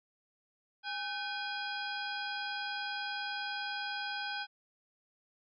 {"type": "harmonic tone with a mistuned harmonic", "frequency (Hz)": 820, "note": "G#5", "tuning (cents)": -22, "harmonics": [1, 2, 3, 4, 5, 6], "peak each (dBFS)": [-41, -39, -46, -44, -48, -45], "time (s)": [0.83, 4.47], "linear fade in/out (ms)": 50, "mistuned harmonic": 2, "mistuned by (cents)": -120, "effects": []}